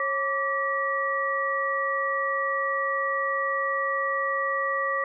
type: tone cluster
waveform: sine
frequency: 546 / 1163 / 1919 Hz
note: C#5 / D6 / A#6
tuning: -26 / -17 / +50 cents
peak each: -30 / -27 / -28 dBFS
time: 0-5.04 s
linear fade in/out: 2 ms
effects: none